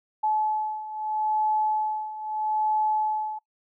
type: beating tone pair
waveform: sine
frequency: 859 / 859.78 Hz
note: A5 / A5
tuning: -42 / -40 cents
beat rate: 0.78 Hz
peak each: -29 / -25 dBFS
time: 0.23-3.39 s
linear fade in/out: 10 ms
effects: noise-tail reverb RT60 0.1 s tail -22 dB re dry